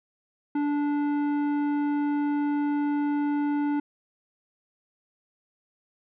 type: tone with tanh clipping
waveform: sine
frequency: 291.2 Hz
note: D4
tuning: 15 cents flat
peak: -25 dBFS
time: 0.55-3.8 s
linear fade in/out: 5 ms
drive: 12 dB
effects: none